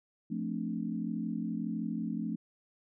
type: chord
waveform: sine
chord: D minor seventh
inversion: first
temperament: equal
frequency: 174.61 / 220 / 261.6 / 293.7 Hz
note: F3 / A3 / C4 / D4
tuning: 0 / 0 / 0 / 0 cents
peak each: -38 / -35 / -40 / -40 dBFS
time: 0.3-2.36 s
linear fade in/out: 10 ms
effects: none